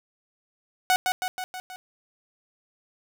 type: tone with echo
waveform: sawtooth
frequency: 740 Hz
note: F#5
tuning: in tune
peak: -14 dBFS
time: 0.9-0.96 s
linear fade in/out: 0 ms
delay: 160 ms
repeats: 5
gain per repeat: -4 dB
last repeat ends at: 1.76 s
effects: none